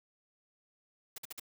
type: noise bursts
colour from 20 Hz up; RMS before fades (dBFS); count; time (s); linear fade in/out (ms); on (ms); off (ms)
white; -43; 4; 1.16-1.398; 5; 22; 50
effects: none